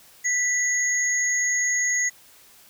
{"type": "tone pair together", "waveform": "sine", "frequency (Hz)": [1975.5, 6645], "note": ["B6", "G#8"], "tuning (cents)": [0, 0], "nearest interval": "octave + major sixth", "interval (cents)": 2100, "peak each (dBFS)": -23, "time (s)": [0.24, 2.1], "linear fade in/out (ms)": 20, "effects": ["white hiss -52 dBFS RMS until 2.69 s"]}